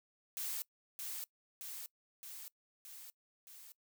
blue noise with echo, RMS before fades -40 dBFS, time 0.37-0.62 s, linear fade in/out 0 ms, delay 620 ms, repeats 5, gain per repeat -3 dB, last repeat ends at 3.72 s, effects noise-tail reverb RT60 0.1 s tail -22 dB re dry

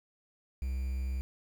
triangle tone with quantisation, 64.8 Hz, C2, 16 cents flat, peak -29 dBFS, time 0.62-1.21 s, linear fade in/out 0 ms, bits 9, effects none

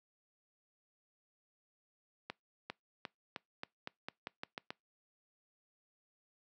accelerating click train, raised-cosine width 0.3 ms, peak -24 dBFS, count 11, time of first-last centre 2.3-4.705 s, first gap 400 ms, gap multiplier 0.88, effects noise-tail reverb RT60 0.2 s tail -25 dB re dry + high-pass 150 Hz 12 dB/octave

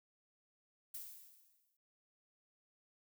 violet noise with exponential decay, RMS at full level -45 dBFS, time 0.94-1.77 s, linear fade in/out 5 ms, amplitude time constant 180 ms, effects noise-tail reverb RT60 0.1 s tail -20 dB re dry

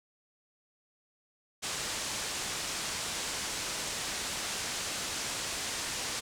white low-pass noise, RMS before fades -36 dBFS, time 1.62-6.21 s, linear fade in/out 20 ms, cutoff 8300 Hz, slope 24 dB/octave, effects none

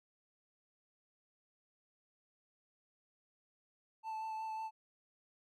triangle tone with vibrato, 880 Hz, A5, in tune, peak -37 dBFS, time 4.03-4.71 s, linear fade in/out 50 ms, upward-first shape sine, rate 5.5 Hz, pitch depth 13 cents each way, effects none

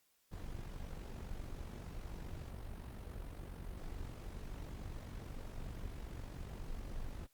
brown noise with amplitude modulation, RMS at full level -43 dBFS, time 0.31-7.27 s, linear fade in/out 20 ms, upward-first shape sine, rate 47.1 Hz, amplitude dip 55%, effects white hiss -75 dBFS RMS until 7.33 s + Opus 48 kbps

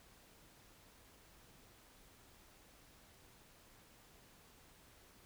silence, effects pink hiss -64 dBFS RMS until 5.25 s

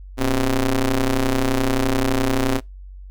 sawtooth ring-modulated tone, 127.2 Hz, C3, 48 cents flat, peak -10 dBFS, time 0.17-2.61 s, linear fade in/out 50 ms, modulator 143 Hz, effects noise-tail reverb RT60 0.2 s tail -24 dB re dry + added 47 Hz sine -35 dBFS peak until 3.1 s

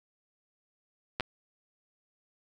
clicks, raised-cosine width 0.3 ms, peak -15 dBFS, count 2, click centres 1.199 / 1.207 s, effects none

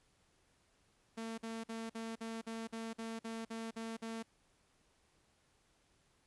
sawtooth tone bursts, 226.1 Hz, A3, 47 cents sharp, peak -37 dBFS, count 12, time 1.17-4.229 s, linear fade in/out 10 ms, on 210 ms, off 49 ms, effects pink hiss -73 dBFS RMS until 6.26 s + resampled to 24000 Hz

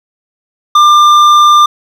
sine tone with hard clipping, 1194 Hz, D6, 28 cents sharp, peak -4 dBFS, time 0.75-1.66 s, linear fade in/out 5 ms, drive 8 dB, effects none

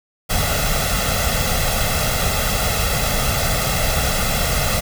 pink noise with comb filter, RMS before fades -19 dBFS, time 0.29-4.81 s, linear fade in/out 20 ms, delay 1.5 ms, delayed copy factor +0.75, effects none

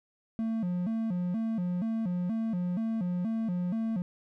triangle tone with vibrato, 200 Hz, G3, 35 cents sharp, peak -26 dBFS, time 0.39-4.02 s, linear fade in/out 0 ms, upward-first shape square, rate 2.1 Hz, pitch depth 200 cents each way, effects none

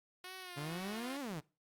5% pulse tone with vibrato, 362.2 Hz, F#4, 37 cents flat, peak -35 dBFS, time 0.24-1.17 s, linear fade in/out 2 ms, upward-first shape sine, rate 2.1 Hz, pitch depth 62 cents each way
sawtooth exponential two-way sweep, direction up then down, 138.59 to 291.8 to 138.59 Hz, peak -36 dBFS, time 0.56-1.41 s, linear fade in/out 20 ms, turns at 1.2 s
effects noise-tail reverb RT60 0.3 s tail -21 dB re dry + Opus 48 kbps

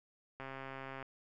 click train, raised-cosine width 0.5 ms, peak -30 dBFS, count 85, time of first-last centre 0.4-1.027 s, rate 134 Hz, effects none

